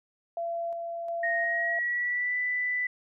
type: tone with tremolo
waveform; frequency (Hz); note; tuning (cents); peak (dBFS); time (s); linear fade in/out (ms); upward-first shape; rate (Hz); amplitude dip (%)
sine; 678; E5; +49; -29; 0.37-1.79; 2; square; 1.4; 30
type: tone with pitch glide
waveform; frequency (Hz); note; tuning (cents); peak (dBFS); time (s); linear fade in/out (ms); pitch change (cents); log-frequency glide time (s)
sine; 1864.7 to 1987; A#6 to B6; 0 to +10; -26; 1.23-2.87; 5; +110; 1.36-2.37
effects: none